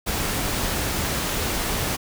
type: noise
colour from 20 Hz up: pink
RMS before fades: -25 dBFS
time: 0.06-1.97 s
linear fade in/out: 20 ms
effects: none